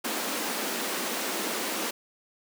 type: high-pass noise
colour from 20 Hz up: pink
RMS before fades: -31 dBFS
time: 0.04-1.91 s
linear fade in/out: 10 ms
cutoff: 210 Hz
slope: 48 dB/octave
effects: none